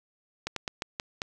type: slowing click train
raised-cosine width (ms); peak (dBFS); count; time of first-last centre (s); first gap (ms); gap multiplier
0.2; -14; 6; 0.47-1.219; 93; 1.24
effects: none